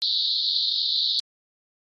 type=band-pass noise; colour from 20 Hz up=white; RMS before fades=-24 dBFS; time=0.02-1.2 s; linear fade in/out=0 ms; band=3600 to 4500 Hz; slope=96 dB/octave; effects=AAC 32 kbps